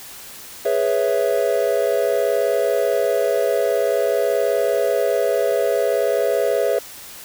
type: chord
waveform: triangle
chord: C# minor seventh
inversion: second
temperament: equal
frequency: 415.3 / 493.9 / 554.4 / 659.3 Hz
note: G#4 / B4 / C#5 / E5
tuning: 0 / 0 / 0 / 0 cents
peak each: -20 dBFS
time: 0.65-6.79 s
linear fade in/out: 5 ms
effects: white hiss -38 dBFS RMS until 7.24 s